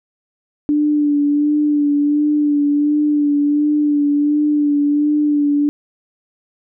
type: tone with vibrato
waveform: sine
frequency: 293.7 Hz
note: D4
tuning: in tune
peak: -12 dBFS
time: 0.69-5.69 s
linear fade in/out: 0 ms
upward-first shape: sine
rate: 1.4 Hz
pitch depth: 28 cents each way
effects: none